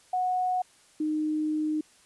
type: tone pair in turn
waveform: sine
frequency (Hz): 734 / 307.4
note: F#5 / D#4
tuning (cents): -14 / -21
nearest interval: octave + minor third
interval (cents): 1507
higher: first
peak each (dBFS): -24 / -25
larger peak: first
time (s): 0.13-0.62 / 1-1.81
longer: second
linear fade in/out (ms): 5
effects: white hiss -59 dBFS RMS until 2.05 s + resampled to 24000 Hz